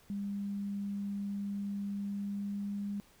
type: tone with pitch glide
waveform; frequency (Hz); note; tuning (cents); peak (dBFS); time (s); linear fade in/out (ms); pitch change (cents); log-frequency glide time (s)
sine; 200.9 to 202.3; G3 to G#3; +43 to -45; -34; 0.1-3; 0; +12; 2.04-2.87
effects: pink hiss -63 dBFS RMS until 3.2 s